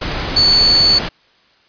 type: tone in noise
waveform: sine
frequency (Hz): 4461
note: C#8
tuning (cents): +10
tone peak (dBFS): -8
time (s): 0.36-0.99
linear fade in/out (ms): 10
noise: pink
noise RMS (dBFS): -21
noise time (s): 0.01-1.09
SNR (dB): +10
effects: white hiss -53 dBFS RMS until 1.68 s + resampled to 11025 Hz